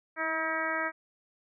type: harmonic tone with a mistuned harmonic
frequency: 320 Hz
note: D#4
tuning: 49 cents sharp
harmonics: 1 / 2 / 3 / 4 / 5 / 6 / 7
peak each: -40 / -36 / -38 / -35 / -34 / -35 / -39 dBFS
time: 0.16-0.92 s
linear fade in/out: 50 ms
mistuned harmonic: 1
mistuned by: +16 cents
effects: none